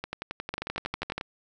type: two click trains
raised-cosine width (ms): 0.3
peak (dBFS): -15 / -17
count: 9 / 14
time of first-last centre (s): 0.54-1.18 / 0.04-1.211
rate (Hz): 12.5 / 11.1
effects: none